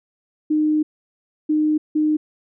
sine tone bursts at uneven times, 306 Hz, D#4, 29 cents flat, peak -15 dBFS, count 3, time 0.5-0.83 / 1.49-1.78 / 1.95-2.17 s, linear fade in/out 10 ms, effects none

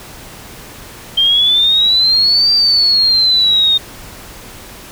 sine exponential two-way sweep, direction up then down, 3157 to 4699 to 3678 Hz, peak -8 dBFS, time 1.17-3.78 s, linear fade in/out 10 ms, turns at 2.52 s, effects pink hiss -34 dBFS RMS until 4.91 s

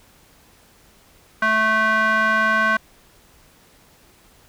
square tone with band-pass filter, 218.8 Hz, A3, 9 cents flat, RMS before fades -18 dBFS, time 1.42-2.77 s, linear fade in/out 5 ms, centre 1400 Hz, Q 4.7, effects pink hiss -53 dBFS RMS until 4.48 s

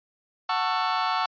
40% pulse chord, F# minor seventh, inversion none, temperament just, 740 / 888 / 1110 / 1332 Hz, F#5 / A5 / C#6 / E6, 0 / +16 / +2 / +18 cents, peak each -28 dBFS, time 0.49-1.26 s, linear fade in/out 5 ms, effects resampled to 11025 Hz

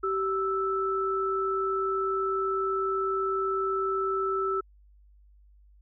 sine tone pair together, 386 / 1318 Hz, G4 / E6, -27 / -1 cents, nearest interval octave + major sixth, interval 2126 cents, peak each -28 dBFS, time 0.03-4.61 s, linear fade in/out 10 ms, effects added 50 Hz sine -54 dBFS peak until 5.81 s

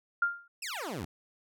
sine tone with exponential decay, 1399 Hz, F6, 3 cents sharp, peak -21 dBFS, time 0.22-0.48 s, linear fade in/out 5 ms, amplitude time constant 55 ms
15% pulse exponential sweep, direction down, 2794 to 71.7 Hz, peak -29 dBFS, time 0.62-1.05 s, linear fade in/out 5 ms
effects none

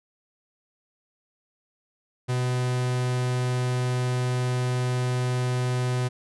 45% pulse tone, 125.4 Hz, B2, 27 cents sharp, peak -23 dBFS, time 2.28-6.09 s, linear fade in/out 20 ms, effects resampled to 24000 Hz

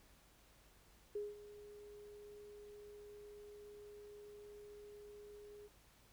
sine tone with ADSR envelope, 414.1 Hz, G#4, 5 cents flat, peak -38 dBFS, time 1.15-5.69 s, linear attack 6 ms, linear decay 190 ms, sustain -15 dB, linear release 33 ms, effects added 50 Hz sine -70 dBFS peak until 6.12 s + pink hiss -68 dBFS RMS until 6.12 s

